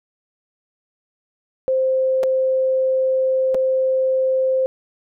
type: tone with dropouts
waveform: sine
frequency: 523 Hz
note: C5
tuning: 1 cent flat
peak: -15 dBFS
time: 1.68-4.66 s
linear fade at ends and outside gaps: 0 ms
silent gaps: 2.232-2.236 / 3.545-3.55 s
effects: none